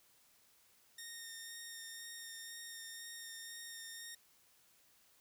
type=tone with vibrato; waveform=10% pulse; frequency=1841 Hz; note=A#6; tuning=22 cents flat; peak=-38 dBFS; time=0.98-4.15 s; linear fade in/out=5 ms; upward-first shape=sine; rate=2 Hz; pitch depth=12 cents each way; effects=white hiss -69 dBFS RMS until 5.2 s